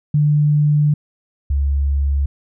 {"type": "tone pair in turn", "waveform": "sine", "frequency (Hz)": [148.4, 70.04], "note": ["D3", "C#2"], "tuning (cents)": [18, 18], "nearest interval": "octave + minor second", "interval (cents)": 1300, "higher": "first", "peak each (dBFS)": [-11, -14], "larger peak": "first", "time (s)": [[0.14, 0.94], [1.5, 2.26]], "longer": "first", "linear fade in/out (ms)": 5, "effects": []}